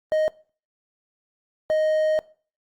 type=tone bursts at uneven times; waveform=triangle; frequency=622.3 Hz; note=D#5; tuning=in tune; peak=-16 dBFS; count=2; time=0.12-0.28 / 1.7-2.19 s; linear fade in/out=0 ms; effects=noise-tail reverb RT60 0.4 s tail -21 dB re dry + Opus 32 kbps